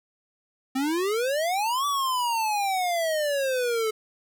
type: exponential two-way sweep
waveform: square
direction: up then down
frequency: 256.5 to 1163 to 430 Hz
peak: -24 dBFS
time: 0.75-3.91 s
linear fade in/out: 10 ms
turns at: 1.86 s
effects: none